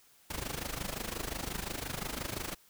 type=noise with amplitude modulation; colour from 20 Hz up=pink; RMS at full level=-35 dBFS; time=0.3-2.55 s; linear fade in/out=5 ms; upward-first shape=sine; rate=25.7 Hz; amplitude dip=80%; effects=white hiss -63 dBFS RMS until 2.69 s